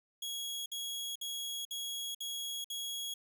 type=tone bursts; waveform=sawtooth; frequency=3322 Hz; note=G#7; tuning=in tune; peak=-34 dBFS; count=6; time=0.22-3.14 s; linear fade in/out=5 ms; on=440 ms; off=56 ms; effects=12-bit